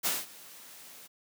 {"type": "noise with ADSR envelope", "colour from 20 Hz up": "white", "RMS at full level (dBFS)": -28, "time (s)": [0.03, 1.08], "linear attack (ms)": 27, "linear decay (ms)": 200, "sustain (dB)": -22, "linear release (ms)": 24, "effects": ["high-pass 150 Hz 12 dB/octave"]}